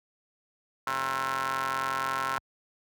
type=ring-modulated tone; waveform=sawtooth; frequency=130.9 Hz; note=C3; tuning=1 cent sharp; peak=-21 dBFS; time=0.87-2.38 s; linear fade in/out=0 ms; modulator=1200 Hz; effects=high-pass 60 Hz 12 dB/octave